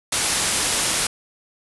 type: low-pass noise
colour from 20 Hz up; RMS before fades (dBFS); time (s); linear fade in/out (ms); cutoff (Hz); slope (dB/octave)
white; -22; 0.12-1.07; 5; 11000; 96
effects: none